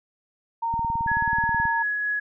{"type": "tone", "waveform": "sine", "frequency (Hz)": 921, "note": "A#5", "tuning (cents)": -21, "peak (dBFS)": -23, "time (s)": [0.62, 1.83], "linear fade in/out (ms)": 10}
{"type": "click train", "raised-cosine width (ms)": 5, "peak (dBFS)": -22, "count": 18, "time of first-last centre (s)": [0.74, 1.654], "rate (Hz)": 18.6}
{"type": "tone with tremolo", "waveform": "sine", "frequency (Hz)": 1681, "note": "G#6", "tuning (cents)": 20, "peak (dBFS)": -22, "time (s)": [1.07, 2.2], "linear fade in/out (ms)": 10, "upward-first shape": "triangle", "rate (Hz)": 4.1, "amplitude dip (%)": 25}
{"effects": []}